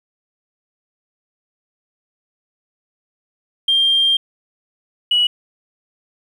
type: tone pair in turn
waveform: sine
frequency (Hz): 3190 / 2929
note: G7 / F#7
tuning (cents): +30 / -18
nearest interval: minor second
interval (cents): 148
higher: first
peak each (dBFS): -11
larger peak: neither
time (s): 3.68-4.17 / 5.11-5.27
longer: first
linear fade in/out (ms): 5
effects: tanh soft clip ceiling -7 dBFS + 8-bit